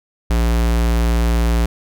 square tone, 57.9 Hz, A#1, 11 cents flat, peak -14 dBFS, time 0.3-1.66 s, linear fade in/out 5 ms, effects none

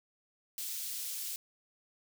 white high-pass noise, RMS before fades -39 dBFS, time 0.58-1.36 s, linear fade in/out 0 ms, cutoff 3700 Hz, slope 12 dB/octave, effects none

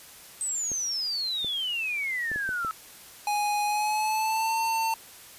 sine exponential sweep, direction down, 8280 to 1286 Hz, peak -27 dBFS, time 0.41-2.71 s, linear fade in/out 0 ms
clicks, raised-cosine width 2 ms, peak -26 dBFS, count 6, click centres 0.717 / 1.446 / 2.316 / 2.36 / 2.491 / 2.648 s
square tone with pitch glide, 830.6 to 900.6 Hz, G#5 to A5, 0 to +40 cents, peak -25 dBFS, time 3.27-4.94 s, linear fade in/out 2 ms, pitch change +140 cents, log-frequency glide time 3.65-4.55 s
effects white hiss -48 dBFS RMS until 5.38 s + resampled to 32000 Hz

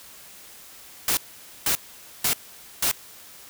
white noise bursts, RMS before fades -22 dBFS, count 4, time 1.08-2.914 s, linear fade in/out 2 ms, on 91 ms, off 490 ms, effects white hiss -46 dBFS RMS until 3.49 s

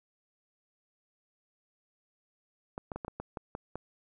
clicks, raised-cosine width 1 ms, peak -23 dBFS, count 9, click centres 2.779 / 2.918 / 2.96 / 3.048 / 3.081 / 3.2 / 3.372 / 3.551 / 3.756 s, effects none

